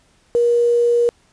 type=tone with quantisation; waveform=sine; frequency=475.5 Hz; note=A#4; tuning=34 cents sharp; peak=-12 dBFS; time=0.35-1.09 s; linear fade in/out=0 ms; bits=6; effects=pink hiss -57 dBFS RMS until 1.32 s + resampled to 22050 Hz